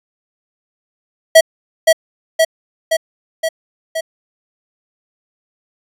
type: tone with echo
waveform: square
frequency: 647 Hz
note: E5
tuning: 32 cents flat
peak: -3 dBFS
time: 1.35-1.41 s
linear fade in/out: 10 ms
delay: 520 ms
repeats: 5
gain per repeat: -3 dB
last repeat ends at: 4.01 s
effects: resampled to 32000 Hz